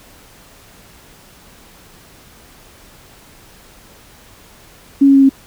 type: tone with pitch steps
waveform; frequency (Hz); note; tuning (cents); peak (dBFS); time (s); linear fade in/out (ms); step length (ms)
sine; 277.2 / 275 / 272.8 / 270.6; C#4 / C#4 / C#4 / C#4; 0 / -14 / -28 / -42; -5; 5.01-5.294; 10; 71
effects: pink hiss -44 dBFS RMS until 5.46 s